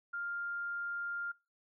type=tone; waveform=sine; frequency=1400 Hz; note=F6; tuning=4 cents sharp; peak=-36 dBFS; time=0.13-1.32 s; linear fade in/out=10 ms; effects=noise-tail reverb RT60 0.3 s tail -24 dB re dry